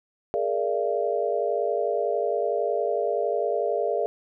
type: chord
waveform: sine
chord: Bb dominant seventh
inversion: third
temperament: equal with one note detuned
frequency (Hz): 415.3 / 466.2 / 587.3 / 680.9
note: Ab4 / Bb4 / D5 / F5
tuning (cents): 0 / 0 / 0 / -44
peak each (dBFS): -28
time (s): 0.34-4.06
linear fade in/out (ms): 0
effects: none